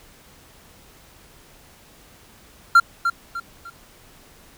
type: tone with echo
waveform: triangle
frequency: 1378 Hz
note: F6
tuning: 24 cents flat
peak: -6 dBFS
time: 2.75-2.8 s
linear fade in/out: 5 ms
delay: 300 ms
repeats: 3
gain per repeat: -9 dB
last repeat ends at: 3.7 s
effects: pink hiss -50 dBFS RMS until 4.57 s